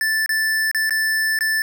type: tone with dropouts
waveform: square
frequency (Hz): 1760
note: A6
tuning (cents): 0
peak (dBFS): -18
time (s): 0.01-1.62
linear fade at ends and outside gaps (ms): 1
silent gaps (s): 0.261-0.292 / 0.714-0.747 / 0.895-0.907 / 1.389-1.408
effects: 10-bit